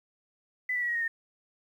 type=tone with pitch steps; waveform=sine; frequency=2000 / 1964.5 / 1929.6 / 1895.4 / 1861.8 / 1828.7 Hz; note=B6 / B6 / B6 / A#6 / A#6 / A#6; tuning=+21 / -10 / -41 / +28 / -3 / -34 cents; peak=-27 dBFS; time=0.69-1.08 s; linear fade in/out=5 ms; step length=65 ms; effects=10-bit